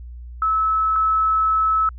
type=tone pair in turn; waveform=sine; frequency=1300 / 1300 Hz; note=E6 / E6; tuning=-24 / -24 cents; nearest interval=unison; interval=0 cents; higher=neither; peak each=-16 / -15 dBFS; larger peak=second; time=0.42-0.96 / 0.96-1.89 s; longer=second; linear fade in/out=2 ms; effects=added 60 Hz sine -33 dBFS peak until 1.98 s